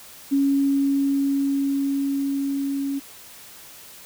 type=tone with level ramp; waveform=sine; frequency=277.2 Hz; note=C#4; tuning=in tune; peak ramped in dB=-16 to -23 dBFS; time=0.31-3 s; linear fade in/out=20 ms; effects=white hiss -44 dBFS RMS until 4.05 s